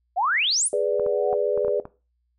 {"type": "exponential sweep", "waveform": "sine", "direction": "up", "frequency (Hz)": [669, 10650], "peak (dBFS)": -19, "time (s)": [0.16, 0.69], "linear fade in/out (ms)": 20}
{"type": "chord", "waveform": "sine", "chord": "G# diminished", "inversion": "none", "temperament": "equal", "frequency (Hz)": [415.3, 493.9, 587.3], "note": ["G#4", "B4", "D5"], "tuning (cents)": [0, 0, 0], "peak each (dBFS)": -24, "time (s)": [0.73, 1.8], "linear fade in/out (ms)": 2}
{"type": "tone with exponential growth", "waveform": "sine", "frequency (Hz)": 738, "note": "F#5", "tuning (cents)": -5, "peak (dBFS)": -23, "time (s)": [0.83, 1.34], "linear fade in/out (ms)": 2, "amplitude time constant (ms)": 110}
{"type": "clicks", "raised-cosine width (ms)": 1, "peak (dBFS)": -22, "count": 7, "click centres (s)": [0.997, 1.064, 1.329, 1.576, 1.648, 1.681, 1.854]}
{"effects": ["noise-tail reverb RT60 0.3 s tail -18 dB re dry", "added 60 Hz sine -68 dBFS peak until 2.38 s"]}